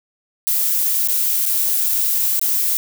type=noise with dropouts; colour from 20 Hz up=violet; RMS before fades=-18 dBFS; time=0.47-2.77 s; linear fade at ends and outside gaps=0 ms; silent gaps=1.075-1.085 / 1.455-1.462 / 1.89-1.893 / 2.395-2.414 s; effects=none